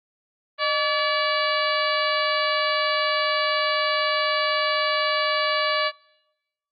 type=harmonic tone with a mistuned harmonic; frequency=574 Hz; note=D5; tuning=40 cents flat; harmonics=1 / 2 / 3 / 4 / 5 / 6 / 7 / 8; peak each=-26 / -24 / -28 / -29 / -31 / -35 / -31 / -32 dBFS; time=0.58-5.92 s; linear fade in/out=50 ms; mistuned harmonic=1; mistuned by=+110 cents; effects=noise-tail reverb RT60 1.0 s tail -25 dB re dry + Opus 32 kbps